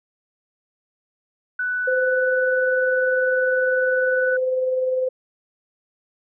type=tone; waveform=sine; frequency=1489 Hz; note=F#6; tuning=11 cents sharp; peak=-21 dBFS; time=1.59-4.37 s; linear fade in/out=5 ms
type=tone with tremolo; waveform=sine; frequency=514 Hz; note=C5; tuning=31 cents flat; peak=-17 dBFS; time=1.87-5.09 s; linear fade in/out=10 ms; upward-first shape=sine; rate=20 Hz; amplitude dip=35%
effects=none